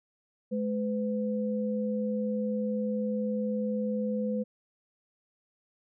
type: tone pair together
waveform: sine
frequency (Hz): 212.1 / 504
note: G#3 / B4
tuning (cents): +37 / +35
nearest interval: octave + minor third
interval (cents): 1498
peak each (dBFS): -29 / -32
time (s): 0.51-4.44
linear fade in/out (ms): 20
effects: none